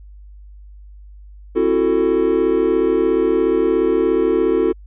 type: chord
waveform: triangle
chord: F# half-diminished seventh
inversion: second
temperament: just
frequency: 266.4 / 333 / 370 / 444 Hz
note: C4 / E4 / F#4 / A4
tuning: +31 / +18 / 0 / +16 cents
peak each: -22 / -17 / -16 / -16 dBFS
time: 1.55-4.73 s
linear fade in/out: 20 ms
effects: added 50 Hz sine -37 dBFS peak until 4.86 s + resampled to 8000 Hz